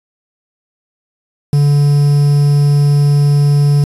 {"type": "tone with quantisation", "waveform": "triangle", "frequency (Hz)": 144.2, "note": "D3", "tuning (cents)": -31, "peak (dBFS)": -5, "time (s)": [1.53, 3.84], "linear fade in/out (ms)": 2, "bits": 5, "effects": ["resampled to 32000 Hz"]}